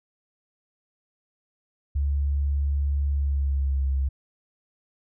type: tone with pitch glide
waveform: sine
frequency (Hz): 70.8 to 67.52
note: C#2 to C#2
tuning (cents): +37 to -45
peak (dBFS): -21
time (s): 1.95-4.09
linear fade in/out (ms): 10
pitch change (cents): -82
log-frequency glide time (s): 3.11-3.88
effects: none